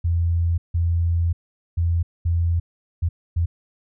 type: tone bursts at uneven times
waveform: sine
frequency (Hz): 84.8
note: E2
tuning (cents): +50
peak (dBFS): -17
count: 6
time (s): 0.04-0.58 / 0.74-1.33 / 1.77-2.03 / 2.25-2.6 / 3.02-3.09 / 3.36-3.46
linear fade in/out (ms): 10
effects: none